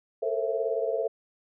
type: tone cluster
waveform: sine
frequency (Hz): 441 / 458.9 / 532 / 663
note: A4 / A#4 / C5 / E5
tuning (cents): +4 / -27 / +29 / +10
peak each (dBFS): -31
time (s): 0.22-1.08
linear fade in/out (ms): 10
effects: none